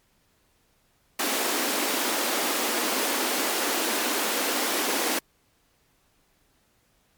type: high-pass noise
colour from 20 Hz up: pink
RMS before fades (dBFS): -26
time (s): 1.19-5.19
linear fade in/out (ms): 5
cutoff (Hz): 240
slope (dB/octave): 48
effects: pink hiss -66 dBFS RMS until 7.17 s + MP3 96 kbps